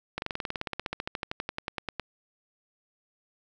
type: slowing click train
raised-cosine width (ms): 0.3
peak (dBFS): -15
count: 27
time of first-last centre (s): 0.18-1.997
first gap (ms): 41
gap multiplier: 1.04
effects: none